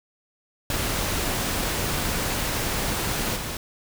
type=noise with level steps; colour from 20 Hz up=pink; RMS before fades=-26 / -31 dBFS; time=0.7-3.57 s; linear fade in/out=2 ms; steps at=3.35 s; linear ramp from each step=20 ms; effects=none